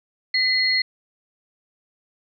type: tone pair together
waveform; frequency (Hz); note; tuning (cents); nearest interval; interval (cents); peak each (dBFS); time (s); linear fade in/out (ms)
sine; 2027 / 4285; B6 / C8; +45 / +40; octave + minor second; 1295; -20; 0.34-0.82; 5
effects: none

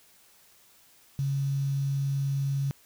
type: tone with quantisation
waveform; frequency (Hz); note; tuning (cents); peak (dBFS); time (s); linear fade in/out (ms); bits
sine; 138.3; C#3; -4; -25; 1.19-2.71; 0; 8
effects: white hiss -59 dBFS RMS until 2.85 s

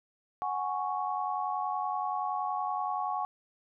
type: chord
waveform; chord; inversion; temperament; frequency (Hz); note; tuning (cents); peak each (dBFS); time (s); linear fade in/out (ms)
sine; F# suspended second; none; equal; 740 / 830.6 / 1108.7; F#5 / G#5 / C#6; 0 / 0 / 0; -34; 0.42-3.25; 0
effects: none

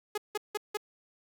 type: tone bursts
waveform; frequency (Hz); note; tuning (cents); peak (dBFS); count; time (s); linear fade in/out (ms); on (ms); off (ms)
sawtooth; 419.2; G#4; +16; -26; 4; 0.15-0.772; 5; 28; 170
effects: none

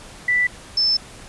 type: tone pair in turn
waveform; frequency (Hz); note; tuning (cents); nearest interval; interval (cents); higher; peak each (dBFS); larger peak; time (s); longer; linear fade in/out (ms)
sine; 1975.5 / 5274; B6 / E8; 0 / 0; octave + perfect fourth; 1700; second; -15; neither; 0.28-0.47 / 0.77-0.97; second; 5
effects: pink hiss -41 dBFS RMS until 1.28 s + resampled to 24000 Hz

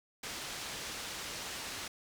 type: low-pass noise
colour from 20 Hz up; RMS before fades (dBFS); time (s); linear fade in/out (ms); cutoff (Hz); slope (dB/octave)
white; -42; 0.23-1.88; 5; 6000; 12
effects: none

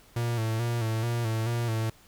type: tone with vibrato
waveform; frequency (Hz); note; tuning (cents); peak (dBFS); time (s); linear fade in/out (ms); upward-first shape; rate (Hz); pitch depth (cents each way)
45% pulse; 114.9; A#2; -25; -26; 0.16-1.9; 5; square; 2.3; 50
effects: pink hiss -57 dBFS RMS until 2.07 s

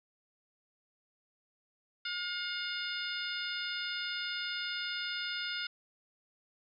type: harmonic tone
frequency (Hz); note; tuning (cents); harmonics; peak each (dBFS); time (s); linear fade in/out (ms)
715; F5; +41; 2 / 3 / 4 / 5 / 6 / 7; -39 / -43 / -42 / -41 / -46 / -43; 2.05-5.67; 5
effects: none

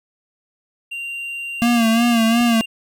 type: tone with pitch glide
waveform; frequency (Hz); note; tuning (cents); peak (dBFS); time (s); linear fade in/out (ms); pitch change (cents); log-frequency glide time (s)
triangle; 2771 to 2789; F7 to F7; -14 to -3; -24; 0.91-2.66; 10; +11; 1.7-2.06
type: tone with vibrato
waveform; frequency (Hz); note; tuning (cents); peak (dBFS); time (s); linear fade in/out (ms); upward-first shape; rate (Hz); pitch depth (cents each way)
square; 231.5; A#3; -12; -14; 1.62-2.61; 0; sine; 2.8; 61
type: click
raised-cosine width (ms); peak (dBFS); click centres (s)
2; -24; 2.411
effects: none

